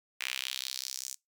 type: tone with high-pass filter sweep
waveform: sawtooth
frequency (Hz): 65.2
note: C2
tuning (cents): -5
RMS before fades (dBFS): -38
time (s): 0.2-1.15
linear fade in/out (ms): 10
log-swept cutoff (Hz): 2300 to 6900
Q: 2.4
effects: noise-tail reverb RT60 0.2 s tail -25 dB re dry